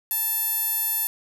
sawtooth tone with band-pass filter, 880 Hz, A5, in tune, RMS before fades -25 dBFS, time 0.11-1.07 s, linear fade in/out 0 ms, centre 12000 Hz, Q 9.3, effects none

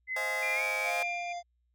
sine tone with pitch glide, 2041 to 2291 Hz, C7 to D7, -44 to -44 cents, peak -31 dBFS, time 0.07-0.93 s, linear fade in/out 50 ms, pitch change +200 cents, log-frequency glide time 0.53-0.63 s
sawtooth chord, F minor seventh, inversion second, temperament just, 523.8 / 628.6 / 698.5 / 838.1 Hz, C5 / Eb5 / F5 / Ab5, +2 / +18 / 0 / +16 cents, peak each -35 / -35 / -40 / -35 dBFS, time 0.16-1.03 s, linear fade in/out 5 ms
sine tone with tremolo, 2391 Hz, D7, 30 cents sharp, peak -30 dBFS, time 0.42-1.33 s, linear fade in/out 10 ms, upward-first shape triangle, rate 2.1 Hz, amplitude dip 70%
harmonic tone, 698.5 Hz, F5, in tune, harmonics 1 / 3 / 5 / 7 / 9 / 10, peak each -35 / -49 / -53 / -54 / -56 / -60 dBFS, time 0.84-1.43 s, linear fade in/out 50 ms
effects added 60 Hz sine -70 dBFS peak until 1.74 s

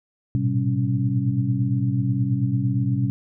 sine tone cluster, 107.5 / 117.1 / 125.7 / 193.4 / 278.6 Hz, A2 / A#2 / B2 / G3 / C#4, -40 / +8 / +31 / -23 / +9 cents, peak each -29 / -29 / -21 / -27 / -28 dBFS, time 0.35-3.1 s, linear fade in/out 0 ms, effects none

